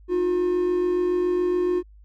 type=tone pair together; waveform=triangle; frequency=311.1 / 358.2 Hz; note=D#4 / F4; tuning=0 / +44 cents; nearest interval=major second; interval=244 cents; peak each=-28 / -18 dBFS; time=0.08-1.83 s; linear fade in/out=50 ms; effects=added 51 Hz sine -46 dBFS peak until 2.04 s